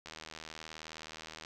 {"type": "click train", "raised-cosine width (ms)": 0.2, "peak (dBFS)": -27, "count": 111, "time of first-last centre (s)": [0.06, 1.449], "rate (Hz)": 79.2, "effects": []}